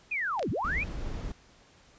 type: linear two-way sweep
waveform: sine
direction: down then up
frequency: 2558 to 73.5 to 2558 Hz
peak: -28 dBFS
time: 0.11-0.84 s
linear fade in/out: 10 ms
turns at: 0.5 s
type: clicks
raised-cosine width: 0.2 ms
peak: -21 / -21 dBFS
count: 2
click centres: 0.394 / 0.428 s
type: noise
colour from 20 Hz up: brown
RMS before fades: -35 dBFS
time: 0.64-1.32 s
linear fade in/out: 5 ms
effects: pink hiss -59 dBFS RMS until 1.98 s + resampled to 16000 Hz